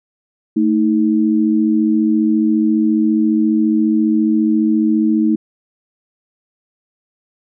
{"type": "tone pair together", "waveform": "sine", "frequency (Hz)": [221.6, 316.2], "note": ["A3", "D#4"], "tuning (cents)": [13, 28], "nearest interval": "tritone", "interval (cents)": 615, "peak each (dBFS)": -14, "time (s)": [0.56, 5.36], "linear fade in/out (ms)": 10, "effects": []}